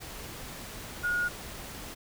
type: tone in noise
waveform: sine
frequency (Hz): 1440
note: F#6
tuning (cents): -47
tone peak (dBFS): -26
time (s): 1.03-1.29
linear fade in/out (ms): 20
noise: pink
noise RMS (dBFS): -42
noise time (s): 0-1.95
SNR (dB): +13
effects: none